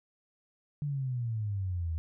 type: exponential sweep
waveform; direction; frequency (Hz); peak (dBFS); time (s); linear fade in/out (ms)
sine; down; 149.1 to 78.7; -30; 0.82-1.98; 0
effects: none